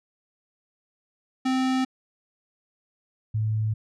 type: tone pair in turn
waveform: square / sine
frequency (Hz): 259.9 / 108.77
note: C4 / A2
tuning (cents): -11 / -19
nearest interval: octave + minor third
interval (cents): 1508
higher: first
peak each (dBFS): -22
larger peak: neither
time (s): 1.45-1.85 / 3.34-3.74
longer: neither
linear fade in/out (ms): 10
effects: low-pass 6000 Hz 12 dB/octave